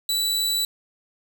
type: tone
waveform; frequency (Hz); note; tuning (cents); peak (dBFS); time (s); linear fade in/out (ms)
sawtooth; 3951; B7; 0; -18; 0.09-0.65; 2
effects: none